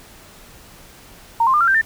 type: tone with pitch steps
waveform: sine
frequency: 922 / 1053 / 1202.6 / 1373.5 / 1568.6 / 1791.5 Hz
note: A#5 / C6 / D6 / F6 / G6 / A6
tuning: -19 / +11 / +41 / -29 / +1 / +31 cents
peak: -12 dBFS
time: 1.4-1.814 s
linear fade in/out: 5 ms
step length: 69 ms
effects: pink hiss -44 dBFS RMS until 1.85 s